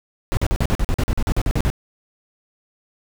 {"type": "noise bursts", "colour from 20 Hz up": "brown", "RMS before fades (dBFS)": -18, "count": 15, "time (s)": [0.32, 1.701], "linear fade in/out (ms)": 0, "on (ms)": 51, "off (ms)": 44, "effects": []}